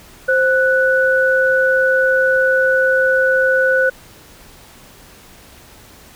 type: tone pair together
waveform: sine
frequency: 523.3 / 1482.7 Hz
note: C5 / F#6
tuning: 0 / +3 cents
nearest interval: octave + tritone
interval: 1803 cents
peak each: -14 dBFS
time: 0.28-3.9 s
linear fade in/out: 10 ms
effects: pink hiss -43 dBFS RMS until 6.15 s